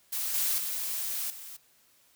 blue noise with level steps, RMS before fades -32 / -28 / -33 / -44 dBFS, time 0.12-1.57 s, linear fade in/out 10 ms, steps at 0.34 / 0.58 / 1.3 s, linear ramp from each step 2 ms, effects white hiss -64 dBFS RMS until 2.15 s

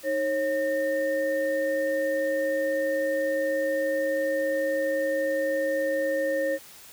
sine tone cluster, 312 / 544 / 1826 Hz, D#4 / C#5 / A#6, +5 / -33 / -36 cents, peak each -33 / -24 / -33 dBFS, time 0.03-6.59 s, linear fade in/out 50 ms, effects white hiss -48 dBFS RMS until 6.92 s

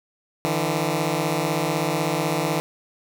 10% pulse beating tone pair, 151 / 167 Hz, D3 / E3, +48 / +23 cents, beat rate 16 Hz, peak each -16 dBFS, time 0.45-2.6 s, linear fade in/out 0 ms, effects none

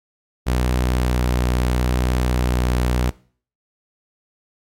sawtooth tone with vibrato, 61.74 Hz, B1, in tune, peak -13 dBFS, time 0.46-3.11 s, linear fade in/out 20 ms, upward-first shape sine, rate 0.77 Hz, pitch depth 11 cents each way, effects noise-tail reverb RT60 0.5 s tail -23 dB re dry + AAC 64 kbps

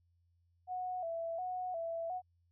sine tone with vibrato, 698 Hz, F5, 1 cent flat, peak -36 dBFS, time 0.67-2.22 s, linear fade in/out 50 ms, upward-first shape square, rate 1.4 Hz, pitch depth 85 cents each way, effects added 86 Hz sine -70 dBFS peak until 2.51 s

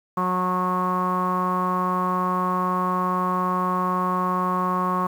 sawtooth tone with low-pass filter, 182.4 Hz, F#3, 24 cents flat, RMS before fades -23 dBFS, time 0.17-5.07 s, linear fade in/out 5 ms, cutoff 1100 Hz, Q 9.4, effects 8-bit

